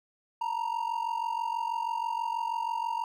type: ring-modulated tone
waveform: triangle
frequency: 930 Hz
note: A#5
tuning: 4 cents flat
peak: -24 dBFS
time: 0.41-3.04 s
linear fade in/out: 2 ms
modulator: 23.1 Hz
effects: none